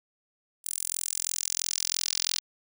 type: tone with high-pass filter sweep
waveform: 10% pulse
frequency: 43 Hz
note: F1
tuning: 26 cents flat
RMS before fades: -31 dBFS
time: 0.64-2.4 s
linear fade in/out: 20 ms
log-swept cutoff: 9200 to 4500 Hz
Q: 2.1
effects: none